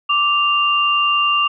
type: tone pair together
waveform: sine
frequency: 1173 / 2790 Hz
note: D6 / F7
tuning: -2 / -2 cents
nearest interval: octave + minor third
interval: 1500 cents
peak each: -16 / -16 dBFS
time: 0.09-1.48 s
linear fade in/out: 10 ms
effects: none